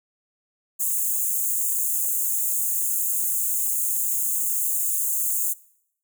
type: high-pass noise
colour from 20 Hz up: white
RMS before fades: -24 dBFS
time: 0.79-5.54 s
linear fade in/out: 20 ms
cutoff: 6600 Hz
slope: 96 dB/octave
effects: noise-tail reverb RT60 0.7 s tail -21 dB re dry